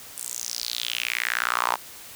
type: tone with high-pass filter sweep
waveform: sawtooth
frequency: 59.6 Hz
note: A#1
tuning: 39 cents sharp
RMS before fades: -28 dBFS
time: 0.17-1.76 s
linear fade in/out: 10 ms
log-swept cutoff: 9000 to 900 Hz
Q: 4.1
effects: white hiss -43 dBFS RMS until 2.15 s